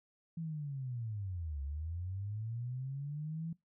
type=linear two-way sweep; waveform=sine; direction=down then up; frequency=167.6 to 68 to 167.6 Hz; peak=-37 dBFS; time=0.37-3.53 s; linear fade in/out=5 ms; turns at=1.62 s; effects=noise-tail reverb RT60 0.2 s tail -22 dB re dry